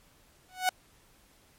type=tone with exponential growth; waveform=sawtooth; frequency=740 Hz; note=F#5; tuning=in tune; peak=-17 dBFS; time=0.49-0.69 s; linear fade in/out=1 ms; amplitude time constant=42 ms; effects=pink hiss -62 dBFS RMS until 1.58 s + MP3 64 kbps